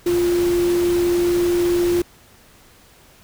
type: tone in noise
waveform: sine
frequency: 349.2 Hz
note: F4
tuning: in tune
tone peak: -15 dBFS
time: 0.06-2.02 s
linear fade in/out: 5 ms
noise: pink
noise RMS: -30 dBFS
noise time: 0.06-2.02 s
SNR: +12 dB
effects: pink hiss -50 dBFS RMS until 3.23 s